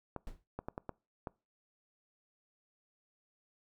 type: clicks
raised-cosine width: 1 ms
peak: -25 dBFS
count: 6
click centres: 0.163 / 0.59 / 0.685 / 0.779 / 0.893 / 1.272 s
type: noise with exponential decay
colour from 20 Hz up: brown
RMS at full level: -39 dBFS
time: 0.27-0.44 s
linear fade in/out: 1 ms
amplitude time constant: 35 ms
effects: noise-tail reverb RT60 0.3 s tail -24 dB re dry